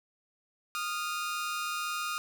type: tone pair together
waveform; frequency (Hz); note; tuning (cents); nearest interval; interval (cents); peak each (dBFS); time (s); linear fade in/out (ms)
sawtooth; 1235.3 / 1396.9; D#6 / F6; -13 / 0; major second; 213; -30 / -33; 0.75-2.18; 0
effects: none